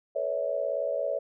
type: tone cluster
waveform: sine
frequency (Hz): 444 / 504 / 562 / 646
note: A4 / B4 / C#5 / E5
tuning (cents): +16 / +35 / +24 / -35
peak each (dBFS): -38 / -35 / -29 / -32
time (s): 0.15-1.19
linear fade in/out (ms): 10
effects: none